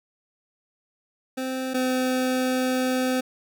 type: tone pair in turn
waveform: 25% pulse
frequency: 260 / 256.3 Hz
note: C4 / C4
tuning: -11 / -36 cents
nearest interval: unison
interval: 25 cents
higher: first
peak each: -23 / -18 dBFS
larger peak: second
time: 1.37-1.74 / 1.74-3.21 s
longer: second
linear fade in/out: 10 ms
effects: none